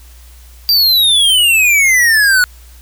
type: exponential sweep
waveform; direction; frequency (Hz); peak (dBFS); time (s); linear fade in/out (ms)
square; down; 4761 to 1449; -8; 0.69-2.44; 0
effects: added 60 Hz sine -36 dBFS peak until 2.81 s + white hiss -45 dBFS RMS until 2.81 s